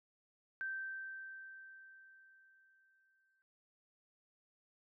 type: tone with exponential decay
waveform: sine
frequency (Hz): 1558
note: G6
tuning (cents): -11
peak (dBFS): -37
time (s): 0.61-3.42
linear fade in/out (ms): 0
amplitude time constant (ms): 610
effects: none